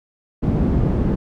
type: low-pass noise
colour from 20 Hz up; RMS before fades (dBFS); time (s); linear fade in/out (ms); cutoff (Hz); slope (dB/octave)
white; -18; 0.42-1.16; 20; 210; 12
effects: none